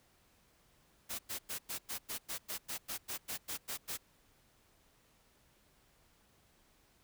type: noise bursts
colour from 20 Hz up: white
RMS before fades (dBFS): -40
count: 15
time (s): 1.09-3.976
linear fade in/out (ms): 20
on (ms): 100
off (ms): 99
effects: pink hiss -69 dBFS RMS until 7.03 s